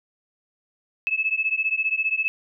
sine beating tone pair, 2594 / 2609 Hz, E7 / E7, -28 / -18 cents, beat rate 15 Hz, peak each -24 dBFS, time 1.07-2.28 s, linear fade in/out 0 ms, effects none

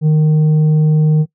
triangle tone with tanh clipping, 154.3 Hz, D#3, 14 cents flat, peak -9 dBFS, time 0.01-1.26 s, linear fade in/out 50 ms, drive 9 dB, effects noise-tail reverb RT60 0.1 s tail -21 dB re dry

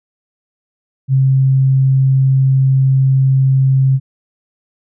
sine tone, 133.5 Hz, C3, 35 cents sharp, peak -8 dBFS, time 1.08-4 s, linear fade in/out 50 ms, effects none

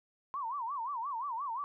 sine tone with vibrato, 1022 Hz, C6, 41 cents flat, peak -34 dBFS, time 0.34-1.64 s, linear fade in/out 0 ms, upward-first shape sine, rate 5.7 Hz, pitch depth 230 cents each way, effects none

